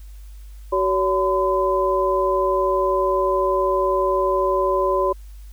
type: tone cluster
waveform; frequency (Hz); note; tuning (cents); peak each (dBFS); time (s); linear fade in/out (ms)
sine; 378 / 566 / 1015; F#4 / C#5 / B5; +37 / +36 / +47; -21; 0.72-5.13; 10
effects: added 50 Hz sine -36 dBFS peak until 5.52 s + white hiss -56 dBFS RMS until 5.52 s